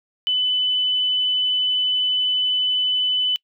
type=tone; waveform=sine; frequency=3004 Hz; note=F#7; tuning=26 cents sharp; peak=-17 dBFS; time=0.27-3.36 s; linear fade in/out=0 ms; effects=noise-tail reverb RT60 0.1 s tail -25 dB re dry